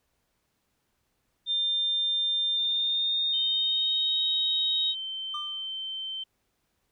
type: tone with pitch glide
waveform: sine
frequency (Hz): 3600 to 3768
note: A7 to A#7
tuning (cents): +39 to +18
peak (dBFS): -24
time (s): 1.46-4.95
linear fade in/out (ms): 50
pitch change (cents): +79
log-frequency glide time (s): 2.53-4.23
type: tone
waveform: sine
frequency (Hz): 3100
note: G7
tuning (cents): -20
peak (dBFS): -32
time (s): 3.33-6.24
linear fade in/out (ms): 10
type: tone with exponential decay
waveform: triangle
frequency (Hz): 1194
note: D6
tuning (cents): +28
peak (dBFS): -30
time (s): 5.34-5.69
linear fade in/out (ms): 5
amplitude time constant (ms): 76
effects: pink hiss -75 dBFS RMS until 6.91 s